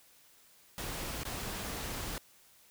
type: noise with dropouts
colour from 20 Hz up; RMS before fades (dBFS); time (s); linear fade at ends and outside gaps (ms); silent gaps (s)
pink; -39; 0.78-2.18; 0; 1.234-1.252
effects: white hiss -62 dBFS RMS until 2.7 s